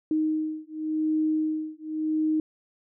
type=beating tone pair; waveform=sine; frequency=311.1 / 312 Hz; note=D#4 / D#4; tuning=0 / +5 cents; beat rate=0.9 Hz; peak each=-27 dBFS; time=0.11-2.4 s; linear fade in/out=2 ms; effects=none